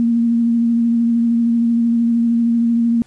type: tone with vibrato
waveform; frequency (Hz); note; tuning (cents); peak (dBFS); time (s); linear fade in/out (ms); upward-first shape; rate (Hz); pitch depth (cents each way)
sine; 233.1; A#3; 0; -12; 0-3.02; 0; sine; 13; 19
effects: pink hiss -53 dBFS RMS until 3.06 s + resampled to 24000 Hz